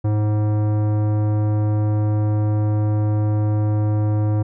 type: tone with tanh clipping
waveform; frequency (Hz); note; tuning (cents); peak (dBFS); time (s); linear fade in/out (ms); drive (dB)
sine; 105.8; G#2; +33; -18; 0.04-4.43; 10; 16
effects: none